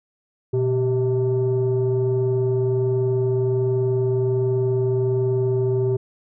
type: tone pair together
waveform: sine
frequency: 122 / 387.3 Hz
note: B2 / G4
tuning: -21 / -21 cents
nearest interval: octave + minor sixth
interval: 2000 cents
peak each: -19 / -18 dBFS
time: 0.53-5.97 s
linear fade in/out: 10 ms
effects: tanh soft clip ceiling -14 dBFS